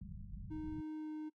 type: low-pass noise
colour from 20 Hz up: pink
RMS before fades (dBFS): -48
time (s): 0.01-0.81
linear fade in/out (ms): 5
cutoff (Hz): 210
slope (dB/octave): 96
type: tone with pitch glide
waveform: triangle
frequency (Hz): 310 to 308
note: D#4 to D#4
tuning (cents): -6 to -17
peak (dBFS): -39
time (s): 0.5-1.3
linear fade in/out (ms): 20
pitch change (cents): -11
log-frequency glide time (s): 0.95-1.1
effects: noise-tail reverb RT60 0.1 s tail -26 dB re dry